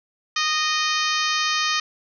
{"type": "harmonic tone", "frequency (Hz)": 618, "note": "D#5", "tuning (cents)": -12, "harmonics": [2, 3, 4, 5, 6, 7, 8, 9, 10], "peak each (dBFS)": [-25, -27, -28, -29, -30, -30, -31, -32, -32], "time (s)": [0.36, 1.8], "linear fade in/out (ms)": 5, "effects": []}